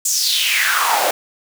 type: noise with high-pass filter sweep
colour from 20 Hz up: pink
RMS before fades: -17 dBFS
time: 0.05-1.11 s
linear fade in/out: 5 ms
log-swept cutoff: 7400 to 570 Hz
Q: 4.6
effects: none